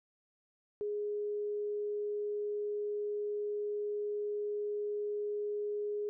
sine tone, 415.3 Hz, G#4, in tune, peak -33 dBFS, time 0.81-6.09 s, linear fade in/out 0 ms, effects none

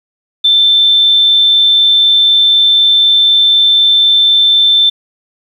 sine tone, 3548 Hz, A7, 14 cents sharp, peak -5 dBFS, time 0.44-4.9 s, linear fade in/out 10 ms, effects 7-bit

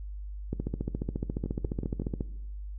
two click trains, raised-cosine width 3 ms, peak -20 / -18 dBFS, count 4 / 25, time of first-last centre 1.46-2.02 / 0.53-2.208 s, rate 5.36 / 14.3 Hz, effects noise-tail reverb RT60 0.9 s tail -18 dB re dry + added 50 Hz sine -36 dBFS peak until 2.78 s

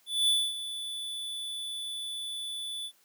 square tone with ADSR envelope, 3473 Hz, A7, 23 cents flat, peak -22 dBFS, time 0.06-2.92 s, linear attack 220 ms, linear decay 250 ms, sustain -13 dB, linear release 68 ms, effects white hiss -65 dBFS RMS until 3.04 s + high-pass 200 Hz 12 dB/octave

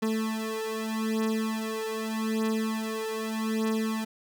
30% pulse beating tone pair, 220 / 220.82 Hz, A3 / A3, 0 / +6 cents, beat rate 0.82 Hz, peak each -28 dBFS, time 0.02-4.05 s, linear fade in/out 10 ms, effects none

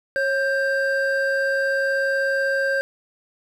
triangle tone pair together, 546.5 / 1579 Hz, C#5 / G6, -25 / +12 cents, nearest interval octave + tritone, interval 1837 cents, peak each -20 dBFS, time 0.16-2.81 s, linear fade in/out 0 ms, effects none

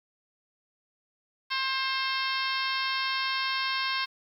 harmonic tone with a mistuned harmonic, 530 Hz, C5, 22 cents sharp, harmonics 2 / 3 / 4 / 5 / 6 / 7 / 8 / 9 / 10, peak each -32 / -34 / -35 / -36 / -37 / -37 / -38 / -39 / -39 dBFS, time 1.5-4.06 s, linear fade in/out 20 ms, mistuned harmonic 9, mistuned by -61 cents, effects 10-bit

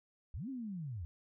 sine linear two-way sweep, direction up then down, 46.45 to 277.2 to 75.5 Hz, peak -39 dBFS, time 0.34-1.05 s, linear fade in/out 0 ms, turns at 0.49 s, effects none

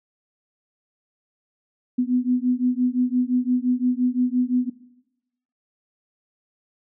sine beating tone pair, 246.9 / 252.7 Hz, B3 / B3, 0 / +40 cents, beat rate 5.8 Hz, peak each -21 / -22 dBFS, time 1.98-4.7 s, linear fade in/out 10 ms, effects noise-tail reverb RT60 0.9 s tail -18 dB re dry

